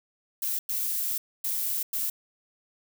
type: noise bursts at uneven times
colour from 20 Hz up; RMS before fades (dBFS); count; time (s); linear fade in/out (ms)
violet; -29; 4; 0.42-0.59 / 0.69-1.18 / 1.44-1.83 / 1.93-2.1; 5
effects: none